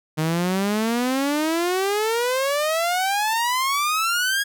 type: exponential sweep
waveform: sawtooth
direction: up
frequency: 153.3 to 1661.2 Hz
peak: -16 dBFS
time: 0.17-4.44 s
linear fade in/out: 20 ms
effects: none